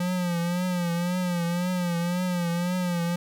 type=tone with vibrato; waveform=square; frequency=176.2 Hz; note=F3; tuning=16 cents sharp; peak=-25 dBFS; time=0-3.16 s; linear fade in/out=5 ms; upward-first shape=triangle; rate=1.9 Hz; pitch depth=73 cents each way; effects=11-bit